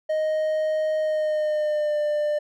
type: tone with pitch glide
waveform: triangle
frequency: 622.3 to 596.6 Hz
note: D#5 to D5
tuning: 0 to +27 cents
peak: -19 dBFS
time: 0.09-2.39 s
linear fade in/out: 10 ms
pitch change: -73 cents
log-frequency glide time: 0.99-1.98 s
effects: none